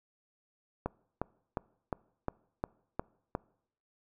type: click train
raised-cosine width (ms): 1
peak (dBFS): -18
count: 8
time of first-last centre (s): 0.86-3.351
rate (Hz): 2.81
effects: noise-tail reverb RT60 0.7 s tail -24 dB re dry